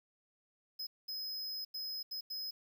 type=tone bursts at uneven times; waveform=square; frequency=5080 Hz; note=D#8; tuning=35 cents sharp; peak=-39 dBFS; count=5; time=0.79-0.87 / 1.08-1.65 / 1.74-2.03 / 2.11-2.21 / 2.3-2.51 s; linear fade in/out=10 ms; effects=11-bit